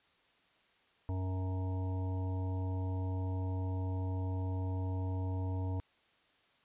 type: harmonic tone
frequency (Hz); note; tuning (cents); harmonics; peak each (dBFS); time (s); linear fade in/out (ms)
93.2; F#2; +13; 1 / 3 / 5 / 7 / 9 / 10; -33 / -43 / -49 / -51 / -54 / -51; 1.09-5.8; 0
effects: white hiss -69 dBFS RMS until 6.64 s + resampled to 8000 Hz